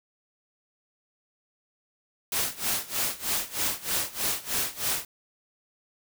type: noise with tremolo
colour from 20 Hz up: white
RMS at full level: -26 dBFS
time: 2.32-5.05 s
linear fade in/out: 2 ms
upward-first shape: sine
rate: 3.2 Hz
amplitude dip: 90%
effects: none